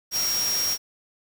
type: tone in noise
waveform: sine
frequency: 5600 Hz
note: F8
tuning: 4 cents sharp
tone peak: -23 dBFS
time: 0.11-0.78 s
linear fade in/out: 50 ms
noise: white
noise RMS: -30 dBFS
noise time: 0.11-0.78 s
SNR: +4 dB
effects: none